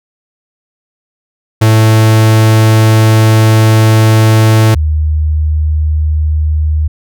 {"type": "tone pair in turn", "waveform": ["45% pulse", "sine"], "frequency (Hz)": [110, 76.85], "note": ["A2", "D#2"], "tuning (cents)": [0, -21], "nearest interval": "tritone", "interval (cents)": 621, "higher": "first", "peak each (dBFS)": [-4, -8], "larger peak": "first", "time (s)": [[1.61, 4.75], [4.75, 6.88]], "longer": "first", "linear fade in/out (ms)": 10, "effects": []}